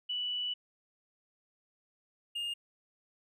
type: tone pair in turn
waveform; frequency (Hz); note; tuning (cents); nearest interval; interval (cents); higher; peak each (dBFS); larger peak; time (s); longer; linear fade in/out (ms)
sine / triangle; 2960 / 2829; F#7 / F7; 0 / +22; minor second; 78; first; -32 / -32; neither; 0.09-0.54 / 2.35-2.54; first; 10
effects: none